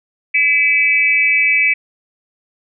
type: tone with amplitude modulation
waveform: sine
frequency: 2300 Hz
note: D7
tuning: 37 cents flat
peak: -6 dBFS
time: 0.34-1.74 s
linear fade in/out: 10 ms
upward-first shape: sine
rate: 293 Hz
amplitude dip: 100%
effects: none